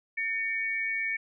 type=tone pair together; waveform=sine; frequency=1799.8 / 2248 Hz; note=A6 / C#7; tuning=+39 / +24 cents; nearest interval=major third; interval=385 cents; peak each=-33 / -29 dBFS; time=0.17-1.17 s; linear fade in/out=10 ms; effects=none